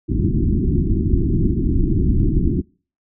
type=low-pass noise; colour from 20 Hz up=pink; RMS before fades=-17 dBFS; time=0.08-2.62 s; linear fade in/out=20 ms; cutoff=370 Hz; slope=96 dB/octave; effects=noise-tail reverb RT60 0.4 s tail -26 dB re dry